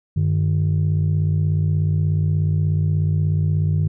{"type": "tone pair together", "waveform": "sine", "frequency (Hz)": [96.07, 152.7], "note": ["G2", "D#3"], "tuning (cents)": [-34, -32], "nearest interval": "minor sixth", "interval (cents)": 802, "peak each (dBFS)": -17, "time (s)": [0.16, 3.88], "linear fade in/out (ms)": 10, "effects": ["tanh soft clip ceiling -12 dBFS"]}